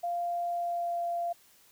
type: tone with pitch glide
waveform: sine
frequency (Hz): 695 to 689.8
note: F5 to F5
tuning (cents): -9 to -22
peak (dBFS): -29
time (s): 0.03-1.33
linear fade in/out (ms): 10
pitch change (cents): -13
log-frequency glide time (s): 0.51-0.99
effects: white hiss -61 dBFS RMS until 1.71 s